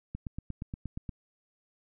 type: click train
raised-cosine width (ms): 5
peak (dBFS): -24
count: 9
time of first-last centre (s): 0.15-1.092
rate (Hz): 8.49
effects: none